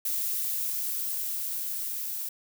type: noise with level ramp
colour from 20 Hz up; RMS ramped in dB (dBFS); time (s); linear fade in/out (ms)
violet; -29 to -34; 0.05-2.29; 5
effects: none